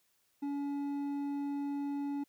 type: tone with hard clipping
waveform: triangle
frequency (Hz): 283.8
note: C#4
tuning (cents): +41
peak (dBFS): -35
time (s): 0.42-2.24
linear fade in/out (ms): 10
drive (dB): 9
effects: white hiss -74 dBFS RMS until 2.28 s